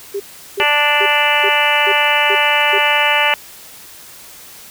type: tone bursts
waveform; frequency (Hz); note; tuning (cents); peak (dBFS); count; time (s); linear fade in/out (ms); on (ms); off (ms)
sine; 400; G4; +35; -18; 7; 0.14-2.787; 10; 61; 370
type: harmonic tone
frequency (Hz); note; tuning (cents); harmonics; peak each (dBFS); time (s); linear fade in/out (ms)
293.7; D4; 0; 2 / 3 / 4 / 5 / 6 / 7 / 8 / 9 / 10; -22 / -18 / -23 / -23 / -20 / -20 / -20 / -19 / -19; 0.6-3.34; 0
effects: white hiss -38 dBFS RMS until 4.7 s